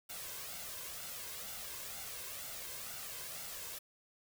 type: noise with flanger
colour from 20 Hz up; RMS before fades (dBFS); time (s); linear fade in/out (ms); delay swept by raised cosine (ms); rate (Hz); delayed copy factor
white; -45; 0.09-3.79; 10; 1.4 to 1.93; 2.1; +0.55
effects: none